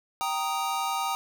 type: chord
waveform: square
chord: Eb major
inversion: first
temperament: equal with one note detuned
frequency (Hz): 781.3 / 932.3 / 1244.5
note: G5 / Bb5 / Eb6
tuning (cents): -6 / 0 / 0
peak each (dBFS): -32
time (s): 0.21-1.15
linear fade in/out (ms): 0
effects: none

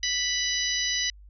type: harmonic tone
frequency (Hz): 987.8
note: B5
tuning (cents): 0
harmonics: 2 / 3 / 4 / 5 / 6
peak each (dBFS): -31 / -31 / -31 / -31 / -31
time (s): 0.03-1.1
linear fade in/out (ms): 2
effects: added 50 Hz sine -46 dBFS peak until 1.29 s

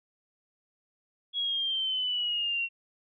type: exponential sweep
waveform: sine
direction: down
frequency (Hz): 3345 to 2728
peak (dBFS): -27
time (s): 1.33-2.69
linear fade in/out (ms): 50
effects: none

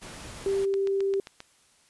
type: noise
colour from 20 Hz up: pink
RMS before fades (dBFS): -42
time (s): 0.01-0.66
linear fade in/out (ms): 20
type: tone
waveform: sine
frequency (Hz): 392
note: G4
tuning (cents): 0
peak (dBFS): -23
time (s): 0.46-1.2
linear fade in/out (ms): 2
type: click train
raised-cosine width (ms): 0.2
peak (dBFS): -23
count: 6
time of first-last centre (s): 0.74-1.404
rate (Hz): 7.53
effects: white hiss -62 dBFS RMS until 1.89 s + resampled to 24000 Hz

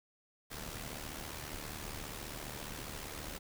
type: noise with amplitude modulation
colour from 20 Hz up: pink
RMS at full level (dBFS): -41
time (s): 0.5-3.39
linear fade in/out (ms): 20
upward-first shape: sine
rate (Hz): 74.8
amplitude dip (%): 65
effects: none

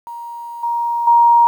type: tone with level steps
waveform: sine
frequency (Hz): 941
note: A#5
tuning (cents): +16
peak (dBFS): -27 / -16 / -7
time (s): 0.07-1.47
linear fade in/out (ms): 0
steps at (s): 0.63 / 1.07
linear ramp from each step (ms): 5
effects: 8-bit

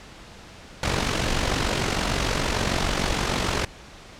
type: noise with amplitude modulation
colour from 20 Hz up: pink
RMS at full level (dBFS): -21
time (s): 0.83-3.65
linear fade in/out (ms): 2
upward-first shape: sine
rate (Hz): 46.7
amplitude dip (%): 60
effects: pink hiss -44 dBFS RMS until 4.19 s + low-pass 6000 Hz 12 dB/octave

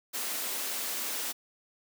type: high-pass noise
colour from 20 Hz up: white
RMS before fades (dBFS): -34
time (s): 0.13-1.33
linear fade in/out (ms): 20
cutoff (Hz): 210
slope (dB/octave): 96
effects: none

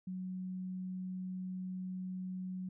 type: tone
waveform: sine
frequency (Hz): 185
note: F#3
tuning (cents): 0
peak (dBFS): -38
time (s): 0.07-2.69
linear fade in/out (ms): 5
effects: none

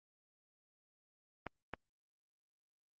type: clicks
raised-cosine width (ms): 0.5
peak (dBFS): -25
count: 2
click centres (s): 1.467 / 1.737
effects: Opus 32 kbps

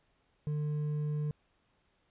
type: tone with hard clipping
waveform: sine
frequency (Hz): 150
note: D3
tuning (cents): +37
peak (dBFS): -32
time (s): 0.47-1.31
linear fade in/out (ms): 0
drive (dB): 4
effects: pink hiss -73 dBFS RMS until 2.1 s + resampled to 8000 Hz

